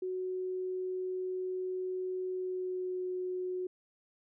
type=tone with pitch glide; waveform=sine; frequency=370 to 366.2 Hz; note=F#4 to F#4; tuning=0 to -18 cents; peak=-33 dBFS; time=0.02-3.67 s; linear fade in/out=5 ms; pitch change=-18 cents; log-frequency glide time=2.29-3.07 s; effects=none